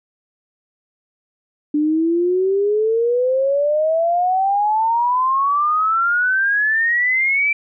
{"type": "exponential sweep", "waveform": "sine", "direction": "up", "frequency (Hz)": [294.1, 2349], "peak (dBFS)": -14, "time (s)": [1.74, 7.53], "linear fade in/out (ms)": 5, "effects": []}